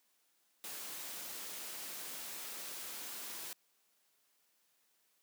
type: noise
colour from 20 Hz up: white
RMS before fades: -45 dBFS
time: 0.64-3.53 s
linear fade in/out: 0 ms
effects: white hiss -75 dBFS RMS until 5.22 s + high-pass 200 Hz 12 dB/octave